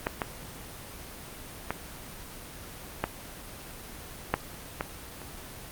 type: clicks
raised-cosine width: 0.5 ms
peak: -11 / -12 / -12 / -10 / -28 / -7 / -13 / -28 dBFS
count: 8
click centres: 0.069 / 0.218 / 1.706 / 3.04 / 4.302 / 4.34 / 4.809 / 5.217 s
effects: pink hiss -43 dBFS RMS until 5.71 s + Opus 24 kbps